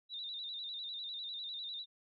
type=tone with vibrato; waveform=sine; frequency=3775 Hz; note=A#7; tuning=21 cents sharp; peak=-40 dBFS; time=0.09-1.86 s; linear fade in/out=50 ms; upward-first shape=square; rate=10 Hz; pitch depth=64 cents each way; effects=none